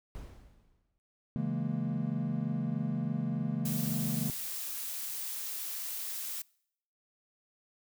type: noise with exponential decay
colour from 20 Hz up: brown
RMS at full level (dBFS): -41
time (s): 0.15-0.98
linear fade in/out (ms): 0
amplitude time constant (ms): 180
type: chord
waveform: triangle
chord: A# half-diminished seventh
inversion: first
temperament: equal with one note detuned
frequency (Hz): 138.59 / 164.81 / 209.7 / 233.1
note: C#3 / E3 / G#3 / A#3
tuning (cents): 0 / 0 / +17 / 0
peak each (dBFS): -34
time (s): 1.36-4.3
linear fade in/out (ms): 0
type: noise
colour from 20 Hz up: blue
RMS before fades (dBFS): -38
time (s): 3.65-6.42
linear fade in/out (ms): 5
effects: noise-tail reverb RT60 0.7 s tail -25 dB re dry